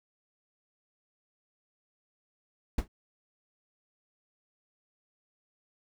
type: noise with exponential decay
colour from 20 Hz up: brown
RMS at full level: -23 dBFS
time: 2.78-2.88 s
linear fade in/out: 5 ms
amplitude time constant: 20 ms
effects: none